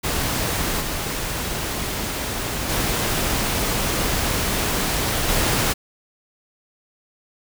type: noise with level steps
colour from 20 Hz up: pink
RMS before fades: -23 / -26 / -22 / -20 dBFS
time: 0.03-5.74 s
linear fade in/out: 20 ms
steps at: 0.8 / 2.69 / 5.28 s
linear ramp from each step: 10 ms
effects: none